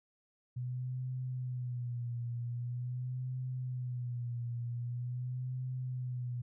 sine tone with vibrato, 123.47 Hz, B2, in tune, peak -35 dBFS, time 0.56-6.42 s, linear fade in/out 10 ms, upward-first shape sine, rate 0.44 Hz, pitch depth 62 cents each way, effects none

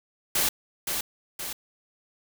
white noise with echo, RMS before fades -24 dBFS, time 0.35-0.49 s, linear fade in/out 5 ms, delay 520 ms, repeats 2, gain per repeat -5 dB, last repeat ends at 1.53 s, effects none

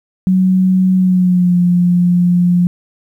sine tone with pitch glide, 186.3 to 176.66 Hz, F#3 to F3, +12 to +20 cents, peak -8 dBFS, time 0.27-2.67 s, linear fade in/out 0 ms, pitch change -92 cents, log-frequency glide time 0.95-1.57 s, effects 8-bit

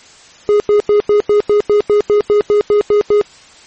triangle tone bursts, 415.3 Hz, G#4, in tune, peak -5 dBFS, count 14, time 0.49-3.213 s, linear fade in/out 0 ms, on 110 ms, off 91 ms, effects white hiss -41 dBFS RMS until 3.66 s + MP3 32 kbps

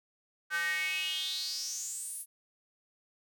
square tone with high-pass filter sweep, 170 Hz, F3, 46 cents flat, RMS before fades -35 dBFS, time 0.5-2.26 s, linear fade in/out 50 ms, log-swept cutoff 1500 to 11000 Hz, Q 6.7, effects none

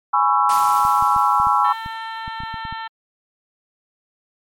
sine chord, C# minor seventh, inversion second, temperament just, 831.5 / 997.9 / 1108.7 / 1330.5 Hz, G#5 / B5 / C#6 / E6, +2 / +18 / 0 / +16 cents, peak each -19 dBFS, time 0.13-1.73 s, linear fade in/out 10 ms
white noise with exponential decay, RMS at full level -29 dBFS, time 0.49-2.66 s, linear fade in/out 5 ms, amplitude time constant 470 ms
clicks, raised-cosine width 5 ms, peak -22 dBFS, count 12, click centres 0.851 / 1.025 / 1.163 / 1.4 / 1.47 / 1.861 / 2.279 / 2.404 / 2.435 / 2.542 / 2.652 / 2.726 s
harmonic tone, 448.4 Hz, A4, 33 cents sharp, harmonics 2 / 3 / 4 / 5 / 6 / 7 / 8 / 9, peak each -29 / -34 / -34 / -45 / -47 / -40 / -49 / -43 dBFS, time 1.64-2.88 s, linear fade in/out 10 ms
effects MP3 64 kbps

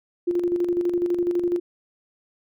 sine tone with tremolo, 350.1 Hz, F4, 4 cents sharp, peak -18 dBFS, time 0.27-1.6 s, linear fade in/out 10 ms, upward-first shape square, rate 12 Hz, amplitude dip 50%, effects none

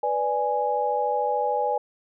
sine chord, G# diminished, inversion first, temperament equal, 493.9 / 587.3 / 830.6 Hz, B4 / D5 / G#5, 0 / 0 / 0 cents, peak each -27 / -28 / -24 dBFS, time 0.03-1.78 s, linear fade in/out 5 ms, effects none

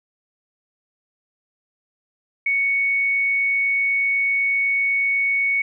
sine tone, 2223 Hz, C#7, 4 cents sharp, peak -17 dBFS, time 2.46-5.62 s, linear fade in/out 5 ms, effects none

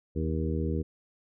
harmonic tone with a mistuned harmonic, 79.9 Hz, D#2, 47 cents sharp, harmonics 1 / 2 / 3 / 4 / 5 / 6, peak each -30 / -33 / -35 / -36 / -37 / -38 dBFS, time 0.15-0.83 s, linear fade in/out 20 ms, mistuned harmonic 6, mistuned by -18 cents, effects none

